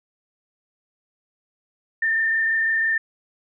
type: tone with frequency modulation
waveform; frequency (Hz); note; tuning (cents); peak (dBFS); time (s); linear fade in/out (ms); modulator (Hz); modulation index
sine; 1800; A6; +39; -18; 2.02-2.98; 5; 26; 0.97
effects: none